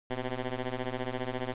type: ring-modulated tone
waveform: 10% pulse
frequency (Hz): 126.7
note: B2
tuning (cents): +45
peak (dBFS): -21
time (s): 0.1-1.54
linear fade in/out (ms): 5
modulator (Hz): 134
effects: resampled to 8000 Hz + 9-bit